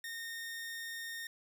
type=tone; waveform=sawtooth; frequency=1838 Hz; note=A#6; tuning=25 cents flat; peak=-37 dBFS; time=0.04-1.27 s; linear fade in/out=2 ms; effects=none